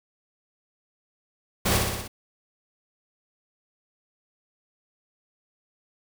pink noise with echo, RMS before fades -23 dBFS, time 1.65-1.78 s, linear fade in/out 10 ms, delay 60 ms, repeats 5, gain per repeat -3 dB, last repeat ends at 2.08 s, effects none

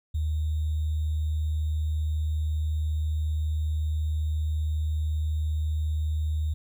sine tone with sample-and-hold, 77.3 Hz, D#2, 11 cents flat, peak -24 dBFS, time 0.14-6.54 s, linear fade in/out 10 ms, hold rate 3675 Hz, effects none

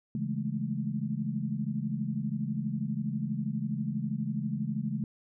sine chord, A major seventh, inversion first, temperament equal, 138.59 / 164.81 / 207.7 / 220 Hz, C#3 / E3 / G#3 / A3, 0 / 0 / 0 / 0 cents, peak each -35 / -37 / -34 / -35 dBFS, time 0.15-5.04 s, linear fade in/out 2 ms, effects none

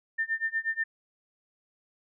sine tone with tremolo, 1800 Hz, A6, 39 cents sharp, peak -24 dBFS, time 0.18-0.84 s, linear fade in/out 10 ms, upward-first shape sine, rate 8.3 Hz, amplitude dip 95%, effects none

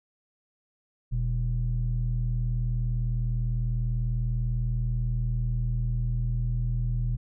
square tone with low-pass filter, 40.09 Hz, E1, 47 cents flat, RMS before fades -27 dBFS, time 1.11-7.17 s, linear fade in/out 20 ms, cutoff 130 Hz, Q 4, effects none

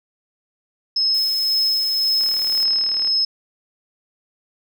sine tone with tremolo, 5180 Hz, E8, 31 cents flat, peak -15 dBFS, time 0.96-3.25 s, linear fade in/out 5 ms, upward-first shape sine, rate 1.9 Hz, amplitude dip 30%
blue noise, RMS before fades -35 dBFS, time 1.14-2.64 s, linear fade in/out 5 ms
click train, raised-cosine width 0.3 ms, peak -21 dBFS, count 34, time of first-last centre 2.21-3.074 s, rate 38.2 Hz
effects none

